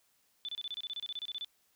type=tone bursts; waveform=sine; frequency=3500 Hz; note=A7; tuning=10 cents flat; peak=-36 dBFS; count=16; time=0.45-1.446 s; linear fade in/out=0 ms; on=36 ms; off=28 ms; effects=white hiss -72 dBFS RMS until 1.75 s